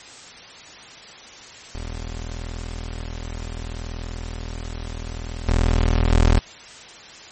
25% pulse tone with level steps, 40.67 Hz, E1, 23 cents flat, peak -25 / -12 / -9 dBFS, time 1.75-6.39 s, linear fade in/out 0 ms, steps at 5.48 / 6.11 s, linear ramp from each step 2 ms, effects white hiss -41 dBFS RMS until 7.31 s + MP3 32 kbps

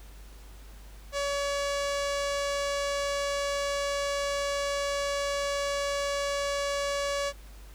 sawtooth tone with low-pass filter, 566 Hz, C#5, 36 cents sharp, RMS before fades -30 dBFS, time 1.12-7.33 s, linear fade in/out 50 ms, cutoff 7100 Hz, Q 1.3, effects added 50 Hz sine -45 dBFS peak until 7.74 s + pink hiss -55 dBFS RMS until 7.74 s

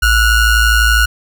square ring-modulated tone, 704 Hz, F5, 14 cents sharp, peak -6 dBFS, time 0.02-1.06 s, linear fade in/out 10 ms, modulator 760 Hz, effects none

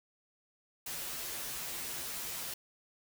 white noise with comb filter, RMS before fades -40 dBFS, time 0.86-2.54 s, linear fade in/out 5 ms, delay 10 ms, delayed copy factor -0.85, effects none

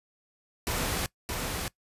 pink noise with echo, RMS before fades -30 dBFS, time 0.67-1.06 s, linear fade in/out 0 ms, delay 620 ms, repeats 1, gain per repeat -3 dB, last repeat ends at 1.68 s, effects noise-tail reverb RT60 0.1 s tail -21 dB re dry + resampled to 32000 Hz

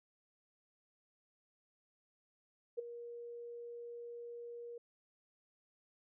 sine tone with ADSR envelope, 473.9 Hz, A#4, 28 cents sharp, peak -33 dBFS, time 2.77-4.78 s, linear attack 21 ms, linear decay 11 ms, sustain -12 dB, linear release 4 ms, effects none

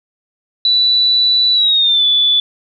sine tone with pitch glide, 3962 to 3469 Hz, B7 to A7, +5 to -25 cents, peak -9 dBFS, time 0.65-2.4 s, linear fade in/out 2 ms, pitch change -230 cents, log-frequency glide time 1.53-2.05 s, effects none

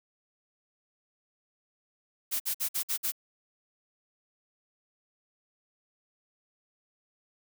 blue noise bursts, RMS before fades -30 dBFS, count 6, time 2.31-3.121 s, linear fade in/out 20 ms, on 91 ms, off 53 ms, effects none

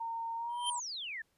sine tone with pitch glide, 917 to 968.7 Hz, A#5 to B5, -29 to -34 cents, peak -35 dBFS, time 0-0.8 s, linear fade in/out 10 ms, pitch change +95 cents, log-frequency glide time 0.36-0.6 s
square tone with exponential growth, 3136 Hz, G7, in tune, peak -30 dBFS, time 0.49-0.7 s, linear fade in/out 5 ms, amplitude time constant 45 ms
sine exponential sweep, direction down, 10810 to 1700 Hz, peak -38 dBFS, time 0.66-1.22 s, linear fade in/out 5 ms
effects pink hiss -75 dBFS RMS until 1.37 s + resampled to 32000 Hz

